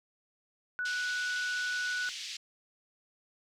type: tone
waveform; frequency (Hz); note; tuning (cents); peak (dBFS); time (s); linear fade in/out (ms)
sine; 1478; F#6; -2; -31; 0.79-2.09; 0
type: band-pass noise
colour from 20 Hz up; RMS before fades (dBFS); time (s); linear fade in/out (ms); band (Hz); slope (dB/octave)
white; -41; 0.85-2.37; 5; 2400 to 5500; 24
effects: none